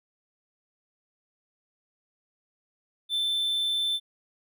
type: tone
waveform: triangle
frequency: 3538 Hz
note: A7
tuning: 9 cents sharp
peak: -23 dBFS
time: 3.09-4 s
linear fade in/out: 50 ms
effects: none